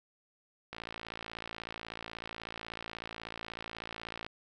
click train, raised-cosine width 0.3 ms, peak -24 dBFS, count 200, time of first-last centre 0.73-4.265 s, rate 56.3 Hz, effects none

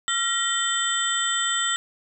sine tone cluster, 1364 / 1903 / 3093 / 3556 / 7790 Hz, F6 / A#6 / G7 / A7 / B8, -41 / +35 / -24 / +18 / -25 cents, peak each -28 dBFS, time 0.08-1.76 s, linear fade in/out 0 ms, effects none

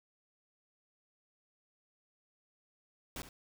pink noise with echo, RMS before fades -42 dBFS, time 3.16-3.22 s, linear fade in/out 2 ms, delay 70 ms, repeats 1, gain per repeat -12 dB, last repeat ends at 3.29 s, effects none

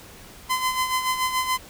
sawtooth tone with tremolo, 1025 Hz, C6, 36 cents flat, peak -16 dBFS, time 0.49-1.58 s, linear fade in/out 20 ms, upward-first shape sine, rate 7 Hz, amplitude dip 60%, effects pink hiss -45 dBFS RMS until 1.69 s

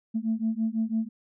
sine beating tone pair, 220 / 226 Hz, A3 / A3, 0 / +47 cents, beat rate 6 Hz, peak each -27 dBFS, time 0.14-1.09 s, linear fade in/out 20 ms, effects tanh soft clip ceiling -18 dBFS

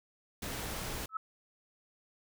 pink noise, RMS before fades -39 dBFS, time 0.42-1.06 s, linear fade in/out 5 ms
sine tone with exponential growth, 1302 Hz, E6, 22 cents flat, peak -29 dBFS, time 1.09-1.17 s, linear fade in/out 5 ms, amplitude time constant 17 ms
effects none

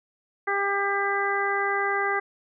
harmonic tone, 399 Hz, G4, 31 cents sharp, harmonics 1 / 2 / 3 / 4 / 5, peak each -29 / -29 / -29 / -29 / -29 dBFS, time 0.47-2.2 s, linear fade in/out 10 ms, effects none

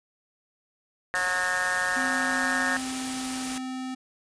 harmonic tone, 182.1 Hz, F#3, 27 cents flat, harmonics 3 / 4 / 5 / 6 / 7 / 8 / 9 / 10, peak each -38 / -35 / -39 / -36 / -36 / -34 / -29 / -28 dBFS, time 1.14-2.77 s, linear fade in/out 0 ms
white noise, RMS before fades -34 dBFS, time 1.15-3.58 s, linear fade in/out 2 ms
square tone with pitch glide, 260 to 258.4 Hz, C4 to C4, -11 to -21 cents, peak -32 dBFS, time 1.96-3.95 s, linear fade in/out 10 ms, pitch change -10 cents, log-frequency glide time 3.04-3.51 s
effects resampled to 22050 Hz

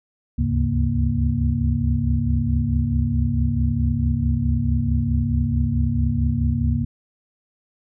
sine tone cluster, 70.1 / 74.7 / 100.7 / 135.5 / 234.7 Hz, C#2 / D2 / G2 / C#3 / A#3, +20 / +30 / +47 / -39 / +12 cents, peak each -24 dBFS, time 0.38-6.85 s, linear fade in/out 10 ms, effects none

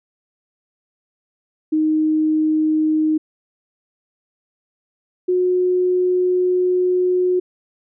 sine tone pair in turn, 311.1 / 363.5 Hz, D#4 / F#4, 0 / -31 cents, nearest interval minor third, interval 269 cents, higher second, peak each -14 dBFS, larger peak neither, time 1.72-3.18 / 5.28-7.4 s, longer second, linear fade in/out 10 ms, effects none

